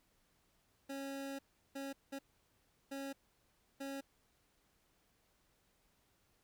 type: tone bursts at uneven times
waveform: 25% pulse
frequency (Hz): 274.5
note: C#4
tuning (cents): -17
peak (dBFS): -38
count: 5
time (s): 0.89-1.39 / 1.75-1.93 / 2.12-2.19 / 2.91-3.13 / 3.8-4.01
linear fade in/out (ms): 10
effects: pink hiss -75 dBFS RMS until 6.43 s